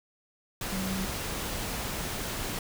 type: tone in noise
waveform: sine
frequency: 190.3 Hz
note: F#3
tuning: 49 cents sharp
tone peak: -31 dBFS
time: 0.72-1.05 s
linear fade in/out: 2 ms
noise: pink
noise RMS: -34 dBFS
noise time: 0.61-2.59 s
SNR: 0 dB
effects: none